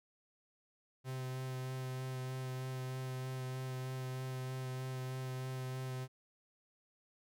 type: tone with vibrato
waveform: 45% pulse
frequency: 129.6 Hz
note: C3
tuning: 16 cents flat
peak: -39 dBFS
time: 1.04-6.08 s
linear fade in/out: 50 ms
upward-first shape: sine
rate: 3.2 Hz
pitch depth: 12 cents each way
effects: none